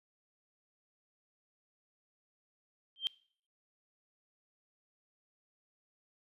sine tone with exponential growth, 3158 Hz, G7, 12 cents sharp, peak -25 dBFS, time 2.96-3.07 s, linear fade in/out 0 ms, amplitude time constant 23 ms, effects noise-tail reverb RT60 0.5 s tail -21 dB re dry + resampled to 32000 Hz

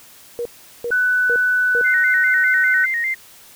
sine tone bursts, 476.1 Hz, A#4, 37 cents sharp, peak -21 dBFS, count 4, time 0.39-1.812 s, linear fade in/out 0 ms, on 63 ms, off 390 ms
sine tone with pitch glide, 1493 to 1507.7 Hz, F#6 to F#6, +15 to +32 cents, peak -14 dBFS, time 0.91-2.86 s, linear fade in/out 10 ms, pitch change +17 cents, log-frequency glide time 1.76-2.56 s
sine tone with vibrato, 1976 Hz, B6, in tune, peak -18 dBFS, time 1.84-3.15 s, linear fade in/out 20 ms, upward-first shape square, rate 5 Hz, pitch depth 96 cents each way
effects white hiss -45 dBFS RMS until 3.55 s

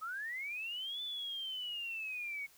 sine linear two-way sweep, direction up then down, 1244.5 to 3520 to 2204 Hz, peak -38 dBFS, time 0.01-2.47 s, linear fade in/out 20 ms, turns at 1.02 s, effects white hiss -63 dBFS RMS until 2.57 s

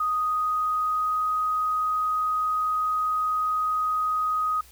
sine tone with pitch glide, 1244.5 to 1252.4 Hz, D#6 to D#6, 0 to +11 cents, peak -22 dBFS, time 0-4.61 s, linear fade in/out 5 ms, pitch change +11 cents, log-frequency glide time 0.15-1.27 s, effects added 62 Hz sine -53 dBFS peak until 4.71 s + white hiss -53 dBFS RMS until 4.71 s

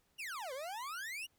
40% pulse exponential two-way sweep, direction down then up, 2960 to 498.4 to 2960 Hz, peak -40 dBFS, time 0.18-1.27 s, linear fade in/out 20 ms, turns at 0.53 s, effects pink hiss -75 dBFS RMS until 1.38 s

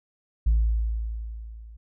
sine tone with level ramp, 55.5 Hz, A1, 16 cents sharp, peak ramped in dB -14 to -42 dBFS, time 0.46-1.77 s, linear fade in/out 10 ms, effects tanh soft clip ceiling -15 dBFS

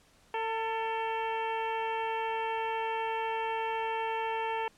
harmonic tone with a mistuned harmonic, 449 Hz, A4, 35 cents sharp, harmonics 1 / 2 / 3 / 4 / 5 / 6 / 7, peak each -36 / -32 / -45 / -42 / -44 / -43 / -48 dBFS, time 0.34-4.68 s, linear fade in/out 2 ms, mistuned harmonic 4, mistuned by -38 cents, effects pink hiss -63 dBFS RMS until 4.77 s + low-pass 10000 Hz 12 dB/octave

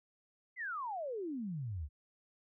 sine exponential sweep, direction down, 2101 to 66.6 Hz, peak -37 dBFS, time 0.56-1.89 s, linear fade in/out 50 ms, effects none

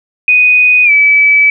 sine tone with pitch glide, 2489 to 2296 Hz, D#7 to D7, 0 to -40 cents, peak -4 dBFS, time 0.28-1.5 s, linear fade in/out 2 ms, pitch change -140 cents, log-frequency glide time 0.84-0.91 s, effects none

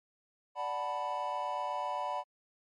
triangle chord, B minor seventh, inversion first, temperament equal, 587.3 / 740 / 880 / 987.8 Hz, D5 / F#5 / A5 / B5, 0 / 0 / 0 / 0 cents, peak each -38 / -37 / -38 / -34 dBFS, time 0.55-2.24 s, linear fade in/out 50 ms, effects MP3 48 kbps

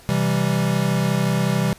square chord, C major, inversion none, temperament equal, 130.81 / 164.81 / 196 Hz, C3 / E3 / G3, 0 / 0 / 0 cents, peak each -23 dBFS, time 0.09-1.73 s, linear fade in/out 0 ms, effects pink hiss -47 dBFS RMS until 1.78 s + resampled to 32000 Hz

